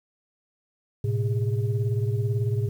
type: tone cluster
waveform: sine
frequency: 109.6 / 127.7 / 407.1 Hz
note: A2 / C3 / G#4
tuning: -6 / -42 / -35 cents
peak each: -23 / -27 / -32 dBFS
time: 1.04-2.69 s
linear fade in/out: 5 ms
effects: tanh soft clip ceiling -14 dBFS + 9-bit